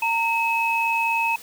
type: tone pair together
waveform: sine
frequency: 918 / 2574 Hz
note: A#5 / E7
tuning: -27 / -42 cents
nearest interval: octave + tritone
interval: 1785 cents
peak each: -22 dBFS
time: 0.02-1.36 s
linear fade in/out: 5 ms
effects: white hiss -43 dBFS RMS until 1.42 s